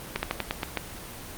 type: slowing click train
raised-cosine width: 0.3 ms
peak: -10 dBFS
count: 7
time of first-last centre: 0.16-0.773 s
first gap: 70 ms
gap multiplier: 1.15
effects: pink hiss -40 dBFS RMS until 1.37 s + Opus 24 kbps